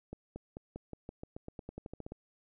accelerating click train, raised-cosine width 2 ms, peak -29 dBFS, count 17, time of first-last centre 0.13-2.12 s, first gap 230 ms, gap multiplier 0.91, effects none

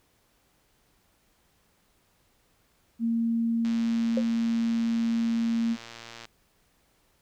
sine tone, 230.2 Hz, A#3, 22 cents flat, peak -23 dBFS, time 2.99-5.77 s, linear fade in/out 50 ms
click train, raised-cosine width 0.2 ms, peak -25 dBFS, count 303, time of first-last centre 3.65-6.253 s, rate 116 Hz
sine tone with exponential decay, 523.3 Hz, C5, in tune, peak -22 dBFS, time 4.17-4.26 s, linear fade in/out 5 ms, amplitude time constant 18 ms
effects pink hiss -67 dBFS RMS until 7.21 s

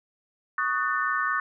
sine chord, D# half-diminished seventh, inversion third, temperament just, 1120.1 / 1244.5 / 1493.4 / 1792.1 Hz, C#6 / D#6 / F#6 / A6, +18 / 0 / +16 / +31 cents, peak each -29 dBFS, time 0.58-1.4 s, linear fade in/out 2 ms, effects none

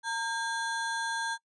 square ring-modulated tone, 1261 Hz, D#6, 23 cents sharp, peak -28 dBFS, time 0.03-1.38 s, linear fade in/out 50 ms, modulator 345 Hz, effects noise-tail reverb RT60 0.1 s tail -21 dB re dry + resampled to 22050 Hz

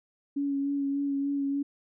sine tone with vibrato, 280 Hz, C#4, 18 cents sharp, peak -26 dBFS, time 0.36-1.63 s, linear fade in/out 10 ms, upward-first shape sine, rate 3.4 Hz, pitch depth 19 cents each way, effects none

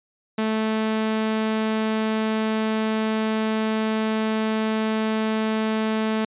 sawtooth tone, 218.8 Hz, A3, 9 cents flat, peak -17 dBFS, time 0.38-6.25 s, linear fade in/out 5 ms, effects resampled to 8000 Hz

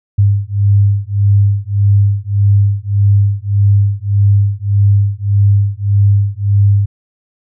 sine beating tone pair, 100 / 101.7 Hz, G2 / G#2, +35 / -36 cents, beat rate 1.7 Hz, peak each -11 dBFS, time 0.18-6.86 s, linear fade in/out 10 ms, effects none

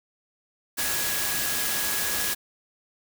sine tone in noise, 1669 Hz, G#6, 8 cents sharp, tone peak -35 dBFS, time 0.77-2.35 s, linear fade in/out 20 ms, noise white, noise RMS -27 dBFS, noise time 0.77-2.35 s, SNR -11 dB, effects none

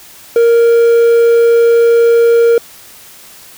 triangle tone with quantisation, 466.2 Hz, A#4, in tune, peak -3 dBFS, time 0.36-2.58 s, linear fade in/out 2 ms, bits 5, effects white hiss -37 dBFS RMS until 3.57 s

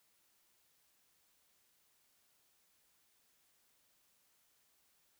silence, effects white hiss -74 dBFS RMS until 5.19 s

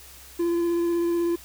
triangle tone with vibrato, 341.9 Hz, F4, 37 cents flat, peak -19 dBFS, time 0.39-1.36 s, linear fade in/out 10 ms, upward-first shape sine, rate 16 Hz, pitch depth 13 cents each way, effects added 65 Hz sine -51 dBFS peak until 1.44 s + white hiss -47 dBFS RMS until 1.44 s

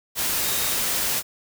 sine tone in noise, 3729 Hz, A#7, in tune, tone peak -34 dBFS, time 0.41-0.78 s, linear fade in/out 50 ms, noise white, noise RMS -24 dBFS, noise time 0.15-1.23 s, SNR -13 dB, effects none

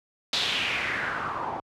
white noise with low-pass filter sweep, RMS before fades -29 dBFS, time 0.33-1.6 s, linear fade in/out 2 ms, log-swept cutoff 4100 to 810 Hz, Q 3.5, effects high-pass 60 Hz 12 dB/octave

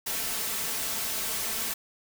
white noise with comb filter, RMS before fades -31 dBFS, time 0.06-1.74 s, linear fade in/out 10 ms, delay 4.5 ms, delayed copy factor +0.55, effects none

